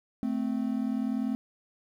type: tone pair together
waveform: triangle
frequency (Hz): 220 / 260.3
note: A3 / C4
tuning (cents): 0 / -9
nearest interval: minor third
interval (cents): 291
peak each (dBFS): -28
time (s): 0.23-1.35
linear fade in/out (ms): 0
effects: 10-bit